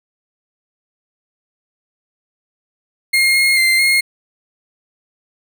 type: tone with pitch steps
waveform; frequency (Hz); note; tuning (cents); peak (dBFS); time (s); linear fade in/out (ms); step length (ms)
35% pulse; 2135 / 2147 / 2087 / 2144; C7 / C7 / C7 / C7; +34 / +44 / -5 / +42; -9; 3.13-4.01; 10; 220
effects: none